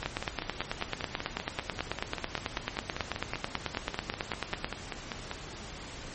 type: two click trains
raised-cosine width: 0.3 ms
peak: -13 / -17 dBFS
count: 43 / 28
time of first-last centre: 0.06-4.645 / 0.03-5.314 s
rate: 9.16 / 5.11 Hz
effects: pink hiss -43 dBFS RMS until 6.14 s + MP3 32 kbps